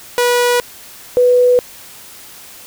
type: tone pair in turn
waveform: sawtooth / sine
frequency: 486.7 / 494.3 Hz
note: B4 / B4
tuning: -25 / +1 cents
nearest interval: unison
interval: 26 cents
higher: second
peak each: -7 dBFS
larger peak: neither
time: 0.18-0.6 / 1.17-1.59 s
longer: neither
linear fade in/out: 0 ms
effects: white hiss -37 dBFS RMS until 2.66 s